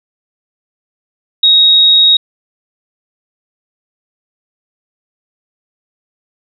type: tone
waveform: sine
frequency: 3774 Hz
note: A#7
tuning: 21 cents sharp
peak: -4 dBFS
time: 1.43-2.17 s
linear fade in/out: 5 ms
effects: none